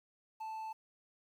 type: tone with quantisation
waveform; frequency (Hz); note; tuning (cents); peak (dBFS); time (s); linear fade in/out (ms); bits
triangle; 880; A5; 0; -38; 0.4-0.73; 10; 11
effects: none